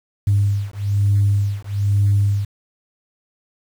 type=beating tone pair; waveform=sine; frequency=100.4 / 101.5 Hz; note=G2 / G#2; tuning=+42 / -39 cents; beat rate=1.1 Hz; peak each=-17 dBFS; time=0.27-2.45 s; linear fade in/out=5 ms; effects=tanh soft clip ceiling -8 dBFS + 7-bit